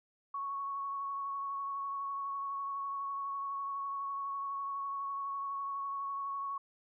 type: tone with vibrato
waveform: sine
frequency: 1108.7 Hz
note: C#6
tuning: in tune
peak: -35 dBFS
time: 0.34-6.58 s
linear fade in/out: 5 ms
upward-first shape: sine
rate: 12 Hz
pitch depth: 15 cents each way
effects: none